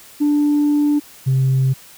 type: tone pair in turn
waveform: sine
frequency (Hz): 293.7 / 132.35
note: D4 / C3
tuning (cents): 0 / +20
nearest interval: octave + major second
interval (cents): 1380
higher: first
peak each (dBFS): -11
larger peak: neither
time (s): 0.2-1 / 1.26-1.74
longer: first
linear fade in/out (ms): 20
effects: tanh soft clip ceiling -10 dBFS + white hiss -43 dBFS RMS until 1.97 s